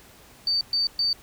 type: tone bursts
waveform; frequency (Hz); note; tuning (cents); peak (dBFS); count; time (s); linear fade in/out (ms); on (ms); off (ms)
triangle; 4590; D8; -40; -17; 3; 0.47-1.13; 2; 140; 120
effects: tanh soft clip ceiling -19 dBFS + pink hiss -51 dBFS RMS until 1.22 s